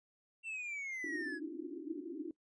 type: exponential sweep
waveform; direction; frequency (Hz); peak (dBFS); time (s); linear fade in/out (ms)
triangle; down; 2718 to 1652; -38; 0.43-1.4; 50
type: band-pass noise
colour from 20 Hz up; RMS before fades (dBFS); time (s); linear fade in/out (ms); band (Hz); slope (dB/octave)
pink; -43; 1.04-2.31; 2; 280 to 360; 96
effects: noise-tail reverb RT60 0.1 s tail -20 dB re dry + resampled to 22050 Hz